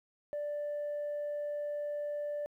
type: tone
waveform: sine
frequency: 587.3 Hz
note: D5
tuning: in tune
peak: -32 dBFS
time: 0.33-2.46 s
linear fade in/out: 0 ms
effects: tanh soft clip ceiling -32 dBFS + 12-bit